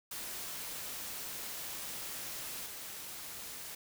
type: noise with level steps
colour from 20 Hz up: white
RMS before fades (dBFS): -42 / -45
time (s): 0.11-3.75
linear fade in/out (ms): 5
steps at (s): 2.66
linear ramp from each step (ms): 2
effects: none